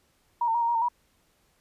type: tone with pitch steps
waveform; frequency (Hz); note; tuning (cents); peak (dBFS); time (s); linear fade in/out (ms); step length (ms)
sine; 950 / 905 / 946 / 928 / 946 / 911 / 965; A#5 / A5 / A#5 / A#5 / A#5 / A#5 / B5; +33 / +48 / +25 / -8 / +25 / -40 / -40; -22; 0.41-0.886; 5; 68
effects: pink hiss -67 dBFS RMS until 1.6 s + resampled to 32000 Hz